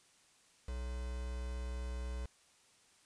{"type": "tone with quantisation", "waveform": "triangle", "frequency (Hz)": 61.74, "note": "B1", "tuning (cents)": 0, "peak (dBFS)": -36, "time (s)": [0.68, 2.26], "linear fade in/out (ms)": 5, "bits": 8, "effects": ["white hiss -67 dBFS RMS until 3.05 s", "resampled to 22050 Hz"]}